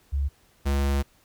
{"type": "tone pair in turn", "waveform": ["sine", "square"], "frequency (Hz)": [69.9, 69.65], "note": ["C#2", "C#2"], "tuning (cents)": [15, 9], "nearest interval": "unison", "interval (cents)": 6, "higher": "first", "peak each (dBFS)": -22, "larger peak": "neither", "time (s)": [[0.12, 0.29], [0.65, 1.03]], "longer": "second", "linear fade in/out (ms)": 20, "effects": ["pink hiss -61 dBFS RMS until 1.24 s"]}